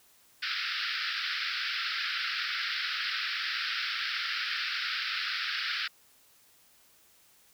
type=band-pass noise; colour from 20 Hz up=pink; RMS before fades=-33 dBFS; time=0.42-5.88 s; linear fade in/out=10 ms; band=1300 to 5200 Hz; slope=96 dB/octave; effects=white hiss -62 dBFS RMS until 7.53 s